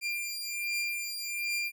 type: beating tone pair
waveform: sawtooth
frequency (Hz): 2387 / 2388.3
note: D7 / D7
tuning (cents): +28 / +28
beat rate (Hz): 1.3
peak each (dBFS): -32 / -31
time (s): 0.01-1.72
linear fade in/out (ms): 50
effects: none